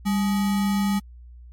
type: tone with sample-and-hold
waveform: sine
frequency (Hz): 199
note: G3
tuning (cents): +26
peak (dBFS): -19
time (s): 0.05-1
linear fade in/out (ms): 20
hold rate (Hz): 1050
effects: added 60 Hz sine -41 dBFS peak until 1.52 s + MP3 64 kbps